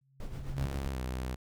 sine tone with exponential growth, 135.2 Hz, C#3, 43 cents flat, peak -30 dBFS, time 0.01-0.66 s, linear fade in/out 5 ms, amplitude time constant 140 ms
brown noise with tremolo, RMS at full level -37 dBFS, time 0.2-0.88 s, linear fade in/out 2 ms, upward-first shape triangle, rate 7.7 Hz, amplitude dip 65%
sawtooth tone with pitch glide, 68.1 to 63.54 Hz, C#2 to B1, -30 to +50 cents, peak -30 dBFS, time 0.56-1.36 s, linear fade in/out 20 ms, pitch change -120 cents, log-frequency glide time 0.91-0.97 s
effects none

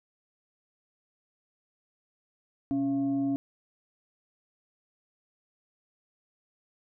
sine tone with frequency modulation, 277.2 Hz, C#4, in tune, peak -25 dBFS, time 2.71-3.36 s, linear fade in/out 0 ms, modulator 404 Hz, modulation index 0.35, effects none

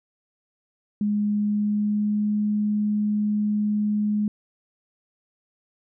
sine tone with pitch glide, 207.7 to 209.5 Hz, G#3 to G#3, 0 to +15 cents, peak -20 dBFS, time 1.01-4.28 s, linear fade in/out 2 ms, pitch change +15 cents, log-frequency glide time 1.32-2.31 s, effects none

